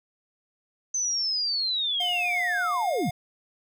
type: linear sweep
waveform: sine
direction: down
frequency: 6190 to 107.4 Hz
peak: -24 dBFS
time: 0.94-3.1 s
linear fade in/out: 5 ms
type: tone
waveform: square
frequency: 713 Hz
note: F5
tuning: 36 cents sharp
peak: -31 dBFS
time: 2-3.11 s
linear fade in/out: 5 ms
effects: none